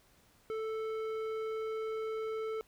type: tone with low-pass filter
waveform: square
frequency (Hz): 440.2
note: A4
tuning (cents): +1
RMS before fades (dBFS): -37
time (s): 0.5-2.61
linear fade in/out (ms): 0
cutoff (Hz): 1900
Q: 0.68
effects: pink hiss -66 dBFS RMS until 2.67 s